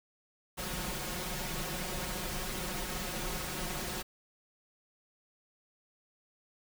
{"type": "noise with comb filter", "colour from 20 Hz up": "pink", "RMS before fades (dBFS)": -37, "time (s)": [0.57, 4.03], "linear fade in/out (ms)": 20, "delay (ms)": 5.5, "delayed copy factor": 1, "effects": []}